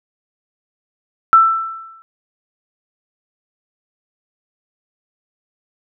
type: tone with exponential decay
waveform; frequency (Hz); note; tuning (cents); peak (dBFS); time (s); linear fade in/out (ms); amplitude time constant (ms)
sine; 1331; E6; +16; -3; 1.33-2.02; 0; 150
effects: none